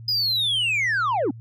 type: linear sweep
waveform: sine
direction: down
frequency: 5030 to 227.6 Hz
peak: -17 dBFS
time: 0.08-1.31 s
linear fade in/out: 5 ms
effects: tanh soft clip ceiling -19 dBFS + added 114 Hz sine -37 dBFS peak until 1.4 s